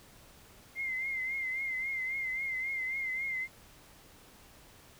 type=tone with vibrato; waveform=sine; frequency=2093 Hz; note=C7; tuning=in tune; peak=-32 dBFS; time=0.75-3.48 s; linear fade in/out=50 ms; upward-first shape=triangle; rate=3.7 Hz; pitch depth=62 cents each way; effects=pink hiss -57 dBFS RMS until 4.99 s